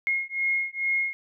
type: beating tone pair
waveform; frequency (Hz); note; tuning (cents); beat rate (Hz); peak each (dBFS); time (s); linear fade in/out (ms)
sine; 2151 / 2153.3; C7 / C7; +47 / +49; 2.3; -27 / -27; 0.07-1.13; 0
effects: none